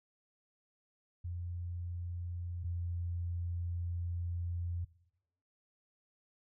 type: tone pair in turn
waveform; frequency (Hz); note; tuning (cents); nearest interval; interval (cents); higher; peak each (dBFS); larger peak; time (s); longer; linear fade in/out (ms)
sine; 87.31 / 86.66; F2 / F2; 0 / -13; unison; 13; first; -37 / -34; second; 1.24-2.64 / 2.64-4.85; second; 10
effects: noise-tail reverb RT60 0.8 s tail -19 dB re dry